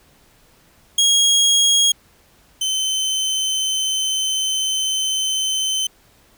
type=tone pair in turn; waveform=25% pulse; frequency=3285 / 3072 Hz; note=G#7 / G7; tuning=-20 / -36 cents; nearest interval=minor second; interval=116 cents; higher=first; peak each=-9 / -15 dBFS; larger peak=first; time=0.98-1.92 / 2.61-5.87 s; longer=second; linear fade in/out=5 ms; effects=pink hiss -54 dBFS RMS until 6.37 s